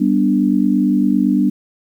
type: chord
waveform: sine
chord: G major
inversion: none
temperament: equal with one note detuned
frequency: 196 / 245.7 / 293.7 Hz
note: G3 / B3 / D4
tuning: 0 / -9 / 0 cents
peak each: -16 dBFS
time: 0-1.5 s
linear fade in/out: 10 ms
effects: 8-bit